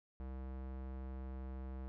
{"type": "tone with low-pass filter", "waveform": "square", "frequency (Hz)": 65.2, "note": "C2", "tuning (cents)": -5, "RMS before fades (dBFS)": -45, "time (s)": [0.2, 1.88], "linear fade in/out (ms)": 0, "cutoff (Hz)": 1300, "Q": 0.61, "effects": []}